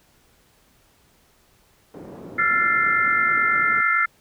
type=band-pass noise; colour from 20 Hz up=pink; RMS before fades=-39 dBFS; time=1.94-3.81 s; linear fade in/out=2 ms; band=180 to 550 Hz; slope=12 dB/octave
type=chord; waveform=sine; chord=F major seventh; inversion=third; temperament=equal with one note detuned; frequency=1347.8 / 1396.9 / 1760 / 2093 Hz; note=E6 / F6 / A6 / C7; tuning=+38 / 0 / 0 / 0 cents; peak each=-22 / -23 / -24 / -21 dBFS; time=2.38-4.06 s; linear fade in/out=10 ms
effects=pink hiss -59 dBFS RMS until 4.2 s